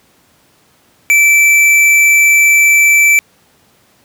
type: tone with tanh clipping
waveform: sine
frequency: 2325 Hz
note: D7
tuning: 18 cents flat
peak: -7 dBFS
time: 1.1-3.19 s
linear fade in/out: 0 ms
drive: 15 dB
effects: pink hiss -51 dBFS RMS until 4.04 s + high-pass 100 Hz 12 dB/octave